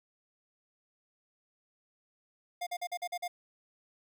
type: tone bursts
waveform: square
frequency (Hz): 707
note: F5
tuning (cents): +21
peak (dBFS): -34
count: 7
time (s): 2.61-3.28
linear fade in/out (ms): 10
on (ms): 58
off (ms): 44
effects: none

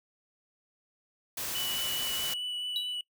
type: noise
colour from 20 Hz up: white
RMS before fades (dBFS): -35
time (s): 1.37-2.34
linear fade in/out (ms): 5
type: tone with vibrato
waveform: triangle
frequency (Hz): 2960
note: F#7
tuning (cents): 0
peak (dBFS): -31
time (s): 1.55-3.01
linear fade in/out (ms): 2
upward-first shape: triangle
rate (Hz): 4.7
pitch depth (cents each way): 13
type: tone with exponential decay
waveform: triangle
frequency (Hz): 3900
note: B7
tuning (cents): -23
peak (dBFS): -25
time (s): 2.76-2.95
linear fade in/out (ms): 1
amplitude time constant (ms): 40
effects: noise-tail reverb RT60 0.1 s tail -22 dB re dry

